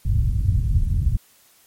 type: low-pass noise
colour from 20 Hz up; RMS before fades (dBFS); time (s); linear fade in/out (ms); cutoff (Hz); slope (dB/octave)
white; -19; 0.05-1.17; 5; 110; 24
effects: white hiss -55 dBFS RMS until 1.66 s + MP3 64 kbps